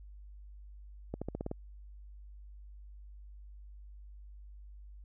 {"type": "accelerating click train", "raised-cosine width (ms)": 2, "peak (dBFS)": -23, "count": 7, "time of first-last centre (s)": [1.14, 1.514], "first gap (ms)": 76, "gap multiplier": 0.92, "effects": ["added 50 Hz sine -48 dBFS peak until 5.04 s"]}